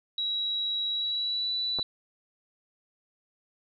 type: tone with pitch glide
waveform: sine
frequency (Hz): 3875 to 3961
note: B7 to B7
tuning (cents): -34 to +4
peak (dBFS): -27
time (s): 0.18-1.83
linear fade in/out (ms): 2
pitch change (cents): +38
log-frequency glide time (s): 0.9-1.52
type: clicks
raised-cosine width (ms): 1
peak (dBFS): -23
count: 2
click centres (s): 1.787 / 1.795
effects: none